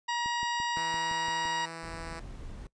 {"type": "harmonic tone", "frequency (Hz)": 952, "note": "A#5", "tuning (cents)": 36, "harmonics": [1, 2, 3, 4, 5, 6, 8], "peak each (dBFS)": [-30, -36, -40, -42, -44, -46, -48], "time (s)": [0.08, 1.66], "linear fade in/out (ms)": 10}
{"type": "click train", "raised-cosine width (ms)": 3, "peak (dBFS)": -32, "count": 8, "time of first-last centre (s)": [0.26, 1.455], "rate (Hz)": 5.86}
{"type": "tone", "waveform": "5% pulse", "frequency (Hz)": 164.81, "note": "E3", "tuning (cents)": 0, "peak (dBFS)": -28, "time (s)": [0.76, 2.2], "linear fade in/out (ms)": 10}
{"type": "noise", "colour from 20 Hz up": "brown", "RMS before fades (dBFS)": -43, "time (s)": [1.83, 2.67], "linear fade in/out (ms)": 2}
{"effects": ["noise-tail reverb RT60 0.1 s tail -21 dB re dry", "resampled to 22050 Hz"]}